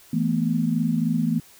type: chord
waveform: sine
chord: E suspended fourth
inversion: none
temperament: equal with one note detuned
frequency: 164.81 / 220 / 243.4 Hz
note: E3 / A3 / B3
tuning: 0 / 0 / -25 cents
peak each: -24 dBFS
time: 0.13-1.4 s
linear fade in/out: 5 ms
effects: white hiss -51 dBFS RMS until 1.59 s